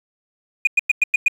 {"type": "tone bursts", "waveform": "sine", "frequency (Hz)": 2453, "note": "D#7", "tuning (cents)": -25, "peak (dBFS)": -9, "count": 6, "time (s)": [0.65, 1.282], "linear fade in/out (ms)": 5, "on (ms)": 22, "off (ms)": 100, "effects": ["tanh soft clip ceiling -8 dBFS", "7-bit"]}